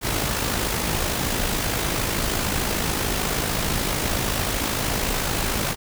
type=noise with amplitude modulation; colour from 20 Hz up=pink; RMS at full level=-22 dBFS; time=0.01-5.76 s; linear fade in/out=50 ms; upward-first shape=sine; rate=53.4 Hz; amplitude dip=45%; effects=none